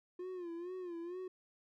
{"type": "tone with vibrato", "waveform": "triangle", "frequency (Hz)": 353, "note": "F4", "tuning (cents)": 19, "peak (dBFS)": -39, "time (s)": [0.19, 1.28], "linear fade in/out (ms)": 5, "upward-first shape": "sine", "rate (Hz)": 2.2, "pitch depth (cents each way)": 92, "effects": []}